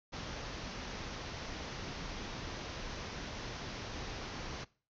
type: low-pass noise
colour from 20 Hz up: pink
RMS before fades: -43 dBFS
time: 0.12-4.65 s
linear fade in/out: 20 ms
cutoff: 6300 Hz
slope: 96 dB/octave
effects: noise-tail reverb RT60 0.4 s tail -22 dB re dry